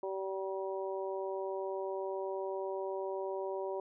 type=harmonic tone; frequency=192.2 Hz; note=G3; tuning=34 cents flat; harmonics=2 / 3 / 4 / 5; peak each=-37 / -40 / -46 / -44 dBFS; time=0.03-3.8 s; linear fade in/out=2 ms; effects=none